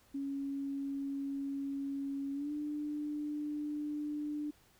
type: tone with pitch glide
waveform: sine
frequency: 277.2 to 297.1 Hz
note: C#4 to D4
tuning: 0 to +20 cents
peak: -35 dBFS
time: 0.14-4.51 s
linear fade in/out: 10 ms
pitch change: +120 cents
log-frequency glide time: 2.33-2.52 s
effects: pink hiss -66 dBFS RMS until 4.79 s